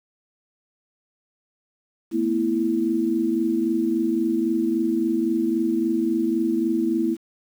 sine chord, A suspended second, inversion none, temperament equal with one note detuned, 223.2 / 246.9 / 329.6 Hz, A3 / B3 / E4, +25 / 0 / 0 cents, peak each -26 / -26 / -21 dBFS, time 2.11-7.17 s, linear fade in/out 50 ms, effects 8-bit

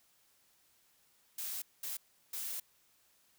blue noise bursts at uneven times, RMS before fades -40 dBFS, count 3, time 1.38-1.62 / 1.83-1.97 / 2.33-2.6 s, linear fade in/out 5 ms, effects white hiss -70 dBFS RMS until 3.38 s

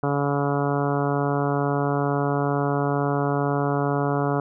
harmonic tone, 142.2 Hz, C#3, 45 cents sharp, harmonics 1 / 2 / 3 / 4 / 5 / 6 / 7 / 8 / 9 / 10, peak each -25 / -27 / -27 / -31 / -29 / -35 / -33 / -35 / -34 / -37 dBFS, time 0.03-4.4 s, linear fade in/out 2 ms, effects none

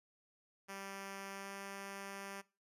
5% pulse tone with pitch glide, 196 to 197.14 Hz, G3 to G3, 0 to +10 cents, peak -34 dBFS, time 0.68-2.42 s, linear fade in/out 20 ms, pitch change +10 cents, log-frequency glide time 1.31-1.55 s, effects noise-tail reverb RT60 0.3 s tail -20 dB re dry + resampled to 32000 Hz

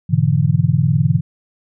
sine chord, E dominant seventh, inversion first, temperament equal with one note detuned, 103.83 / 123.47 / 145.06 / 164.81 Hz, G#2 / B2 / D3 / E3, 0 / 0 / -21 / 0 cents, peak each -19 / -18 / -16 / -17 dBFS, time 0.09-1.21 s, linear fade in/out 20 ms, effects none

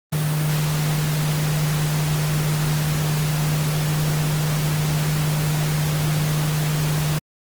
sine tone in noise, 151.8 Hz, D#3, 42 cents flat, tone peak -18 dBFS, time 0.12-7.19 s, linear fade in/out 10 ms, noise pink, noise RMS -27 dBFS, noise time 0.12-7.19 s, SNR +6 dB, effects high-pass 100 Hz 12 dB/octave + Opus 32 kbps

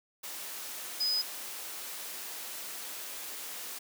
sine tone in noise, 5010 Hz, D#8, 11 cents sharp, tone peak -27 dBFS, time 1-1.22 s, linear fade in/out 10 ms, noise white, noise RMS -41 dBFS, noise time 0.23-3.79 s, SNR +11 dB, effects high-pass 300 Hz 12 dB/octave

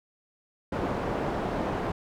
white low-pass noise, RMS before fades -30 dBFS, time 0.72-1.92 s, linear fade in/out 5 ms, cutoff 690 Hz, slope 12 dB/octave, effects none

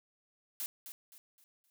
blue noise with echo, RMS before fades -38 dBFS, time 0.6-0.66 s, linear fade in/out 0 ms, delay 260 ms, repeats 4, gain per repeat -9 dB, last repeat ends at 1.7 s, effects none

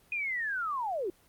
sine linear sweep, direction down, 2491 to 333.8 Hz, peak -30 dBFS, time 0.12-1.1 s, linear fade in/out 2 ms, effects pink hiss -63 dBFS RMS until 1.28 s + Opus 24 kbps

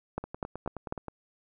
two click trains, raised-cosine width 1 ms, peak -17 / -23 dBFS, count 4 / 9, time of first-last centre 0.18-0.924 / 0.24-1.083 s, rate 4.03 / 9.49 Hz, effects none

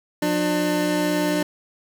25% pulse tone pair together, 178.74 / 299.3 Hz, F3 / D4, +40 / +33 cents, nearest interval major sixth, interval 893 cents, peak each -22 / -17 dBFS, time 0.22-1.43 s, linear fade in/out 5 ms, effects none

